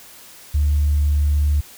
sine tone, 73.42 Hz, D2, in tune, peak -13 dBFS, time 0.54-1.61 s, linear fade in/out 10 ms, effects tanh soft clip ceiling -10 dBFS + white hiss -43 dBFS RMS until 1.77 s

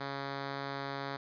5% pulse tone, 138.59 Hz, C#3, in tune, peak -25 dBFS, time 0-1.17 s, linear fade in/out 10 ms, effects resampled to 11025 Hz

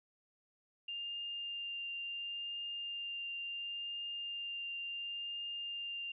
sine tone with vibrato, 2800 Hz, F7, 4 cents sharp, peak -39 dBFS, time 0.88-6.12 s, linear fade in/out 5 ms, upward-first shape triangle, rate 0.71 Hz, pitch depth 9 cents each way, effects none

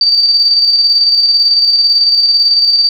sine tone with tremolo, 4628 Hz, D8, 26 cents flat, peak -5 dBFS, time 0.01-2.89 s, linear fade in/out 2 ms, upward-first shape square, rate 18 Hz, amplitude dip 35%, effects none

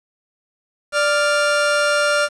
40% pulse tone pair together, 587.3 / 1399.3 Hz, D5 / F6, 0 / +3 cents, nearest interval octave + minor third, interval 1503 cents, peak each -17 dBFS, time 0.92-2.29 s, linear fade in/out 50 ms, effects resampled to 22050 Hz + 7-bit

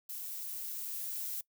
violet noise with level ramp, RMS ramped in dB -42 to -38 dBFS, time 0.09-1.41 s, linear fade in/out 5 ms, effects noise-tail reverb RT60 0.1 s tail -22 dB re dry

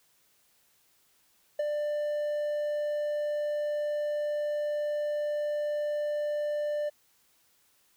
triangle tone with ADSR envelope, 593 Hz, D5, 17 cents sharp, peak -22 dBFS, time 1.59-6.9 s, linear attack 6 ms, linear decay 20 ms, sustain -4 dB, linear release 18 ms, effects white hiss -67 dBFS RMS until 7.96 s

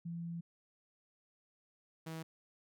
sine / sawtooth tone pair in turn, 169.1 / 161.42 Hz, E3 / E3, +44 / -36 cents, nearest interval minor second, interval 80 cents, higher first, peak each -39 / -38 dBFS, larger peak second, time 0.05-0.41 / 2.06-2.23 s, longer first, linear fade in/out 10 ms, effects none

